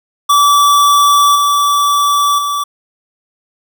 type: tone with level steps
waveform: square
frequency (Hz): 1155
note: D6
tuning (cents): -29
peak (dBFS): -7 / -10 / -15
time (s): 0.29-2.64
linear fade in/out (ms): 10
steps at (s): 1.35 / 2.38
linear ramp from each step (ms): 10
effects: none